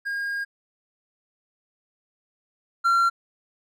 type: tone pair in turn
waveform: triangle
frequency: 1623 / 1370.3 Hz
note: G#6 / F6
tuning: -40 / -33 cents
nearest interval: minor third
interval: 293 cents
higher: first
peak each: -24 / -15 dBFS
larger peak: second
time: 0.05-0.45 / 2.84-3.1 s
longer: first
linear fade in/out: 20 ms
effects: none